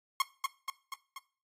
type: tone with echo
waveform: sawtooth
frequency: 1080 Hz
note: C#6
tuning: 45 cents flat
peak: -21 dBFS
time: 0.2-0.22 s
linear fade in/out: 2 ms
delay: 240 ms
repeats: 4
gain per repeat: -4 dB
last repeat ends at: 1.18 s
effects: noise-tail reverb RT60 0.4 s tail -19 dB re dry + AAC 48 kbps